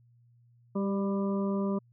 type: harmonic tone with a mistuned harmonic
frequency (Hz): 198.2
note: G3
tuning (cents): +19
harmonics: 1 / 2 / 3 / 5 / 6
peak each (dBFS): -28 / -34 / -38 / -42 / -44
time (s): 0.75-1.79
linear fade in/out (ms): 10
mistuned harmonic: 2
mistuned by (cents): -18
effects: added 119 Hz sine -59 dBFS peak until 1.92 s